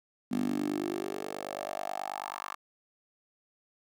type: tone with high-pass filter sweep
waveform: 10% pulse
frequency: 49.28 Hz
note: G1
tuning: 10 cents sharp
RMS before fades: -35 dBFS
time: 0.31-2.55 s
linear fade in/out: 10 ms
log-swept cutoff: 230 to 1100 Hz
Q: 5
effects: none